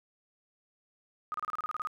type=tone bursts; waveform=sine; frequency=1244.5 Hz; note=D#6; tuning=in tune; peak=-31 dBFS; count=11; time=1.32-1.872 s; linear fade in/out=0 ms; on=22 ms; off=31 ms; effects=none